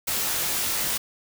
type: noise with comb filter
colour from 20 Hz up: white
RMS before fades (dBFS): -26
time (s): 0.07-0.98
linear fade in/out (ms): 10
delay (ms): 19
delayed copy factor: -0.65
effects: none